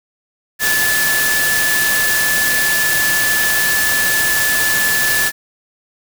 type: tone in noise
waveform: sine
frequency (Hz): 1733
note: A6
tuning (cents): -27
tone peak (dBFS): -15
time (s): 0.59-5.32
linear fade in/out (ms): 50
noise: white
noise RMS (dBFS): -18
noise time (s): 0.59-5.32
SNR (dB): 0
effects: none